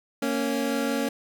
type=tone pair together; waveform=25% pulse; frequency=231.3 / 277.2 Hz; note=A#3 / C#4; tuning=-13 / 0 cents; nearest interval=minor third; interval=313 cents; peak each=-24 / -23 dBFS; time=0.22-1.09 s; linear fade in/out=5 ms; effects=none